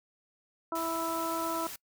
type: harmonic tone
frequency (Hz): 329.6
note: E4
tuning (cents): 0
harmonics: 1 / 2 / 3 / 4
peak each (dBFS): -36 / -36 / -36 / -36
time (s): 0.72-1.67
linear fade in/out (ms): 2
type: noise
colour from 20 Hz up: white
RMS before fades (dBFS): -42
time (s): 0.75-1.76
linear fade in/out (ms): 5
effects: noise-tail reverb RT60 0.1 s tail -24 dB re dry